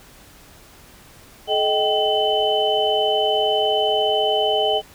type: tone cluster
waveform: sine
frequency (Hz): 429.6 / 626 / 778 / 3029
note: A4 / D#5 / G5 / F#7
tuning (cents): -41 / +10 / -13 / +40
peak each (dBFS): -22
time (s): 1.47-4.82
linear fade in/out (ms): 50
effects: pink hiss -47 dBFS RMS until 4.94 s